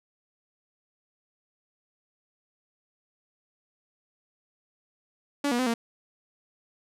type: tone with pitch steps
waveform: sawtooth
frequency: 285.6 / 240.9 / 255.8 / 231.7 Hz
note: D4 / B3 / C4 / A#3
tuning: -48 / -43 / -39 / -10 cents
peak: -20 dBFS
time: 5.44-5.74 s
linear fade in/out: 5 ms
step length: 75 ms
effects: low-pass 11000 Hz 12 dB/octave